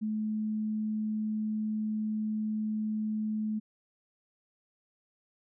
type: tone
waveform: sine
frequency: 215.3 Hz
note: A3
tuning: 37 cents flat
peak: -29 dBFS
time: 0.01-3.6 s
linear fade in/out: 20 ms
effects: none